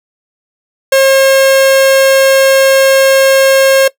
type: tone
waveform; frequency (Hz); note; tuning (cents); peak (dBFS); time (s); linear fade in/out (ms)
45% pulse; 538; C5; +48; -4; 0.92-3.88; 5
effects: noise-tail reverb RT60 0.1 s tail -19 dB re dry